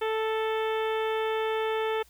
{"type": "harmonic tone", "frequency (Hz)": 440, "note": "A4", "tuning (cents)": 0, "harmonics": [1, 2, 3, 4, 5, 6, 7, 8], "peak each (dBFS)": [-27, -33, -37, -39, -41, -43, -44, -45], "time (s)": [0.01, 2.03], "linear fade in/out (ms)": 10, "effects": ["added 60 Hz sine -60 dBFS peak until 2.09 s", "white hiss -60 dBFS RMS until 2.09 s"]}